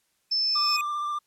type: tone with exponential growth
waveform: square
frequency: 2497 Hz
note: D#7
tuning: 6 cents sharp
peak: -26 dBFS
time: 0.3-0.81 s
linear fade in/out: 2 ms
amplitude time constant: 110 ms
type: tone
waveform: sine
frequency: 5274 Hz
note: E8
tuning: in tune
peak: -22 dBFS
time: 0.31-0.77 s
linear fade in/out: 10 ms
type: tone with vibrato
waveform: triangle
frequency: 1185 Hz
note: D6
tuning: 15 cents sharp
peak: -25 dBFS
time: 0.55-1.19 s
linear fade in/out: 10 ms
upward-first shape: sine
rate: 15 Hz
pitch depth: 19 cents each way
effects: white hiss -71 dBFS RMS until 1.26 s + low-pass 12000 Hz 12 dB/octave